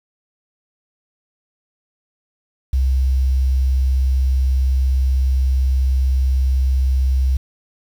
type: tone with quantisation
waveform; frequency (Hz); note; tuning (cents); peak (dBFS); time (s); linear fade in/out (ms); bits
sine; 65.41; C2; 0; -13; 2.73-7.37; 5; 7
effects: none